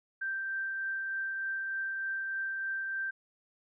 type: tone with tremolo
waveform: sine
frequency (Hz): 1568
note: G6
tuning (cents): 0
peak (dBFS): -31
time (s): 0.21-3.11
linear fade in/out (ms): 10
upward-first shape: triangle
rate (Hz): 3.3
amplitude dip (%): 25
effects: none